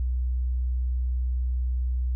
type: tone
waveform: sine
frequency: 62.2 Hz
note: B1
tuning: 13 cents sharp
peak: -23 dBFS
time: 0-2.15 s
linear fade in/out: 0 ms
effects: none